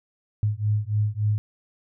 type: beating tone pair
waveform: sine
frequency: 103.83 / 107.33 Hz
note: G#2 / A2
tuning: 0 / -43 cents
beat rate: 3.5 Hz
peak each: -24 dBFS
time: 0.43-1.38 s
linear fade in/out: 0 ms
effects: none